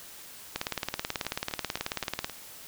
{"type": "two click trains", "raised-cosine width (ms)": 0.2, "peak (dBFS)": [-21, -12], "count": [5, 32], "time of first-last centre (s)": [[1.25, 2.297], [0.56, 2.245]], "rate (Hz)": [3.82, 18.4], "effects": ["white hiss -47 dBFS RMS until 2.67 s"]}